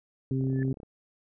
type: harmonic tone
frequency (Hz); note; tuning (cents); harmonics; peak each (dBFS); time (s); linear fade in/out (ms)
132.4; C3; +21; 1 / 2 / 3; -27 / -30 / -36; 0.31-0.73; 2
type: click train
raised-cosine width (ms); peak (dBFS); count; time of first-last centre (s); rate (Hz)
2; -32; 15; 0.41-0.832; 33.2
type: tone with exponential growth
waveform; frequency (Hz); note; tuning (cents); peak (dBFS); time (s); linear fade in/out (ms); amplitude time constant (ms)
sine; 1740; A6; -20; -37; 0.48-0.63; 1; 31
effects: none